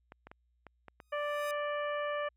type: clicks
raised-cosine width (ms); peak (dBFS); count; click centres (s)
0.5; -33; 6; 0.121 / 0.27 / 0.315 / 0.667 / 0.883 / 1.002
type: tone with exponential growth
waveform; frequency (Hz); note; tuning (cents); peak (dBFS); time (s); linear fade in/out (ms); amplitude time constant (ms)
5% pulse; 1244.5; D#6; 0; -32; 1-1.51; 1; 110
type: harmonic tone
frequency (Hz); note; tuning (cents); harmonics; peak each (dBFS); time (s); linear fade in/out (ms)
587.3; D5; 0; 1 / 2 / 3 / 4 / 5; -34 / -38 / -41 / -47 / -49; 1.12-2.29; 10
effects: added 60 Hz sine -70 dBFS peak until 2.36 s